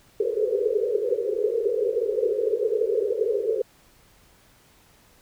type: band-pass noise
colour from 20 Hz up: pink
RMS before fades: -24 dBFS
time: 0.2-3.62 s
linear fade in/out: 5 ms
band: 400 to 500 Hz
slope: 96 dB/octave
effects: pink hiss -57 dBFS RMS until 5.21 s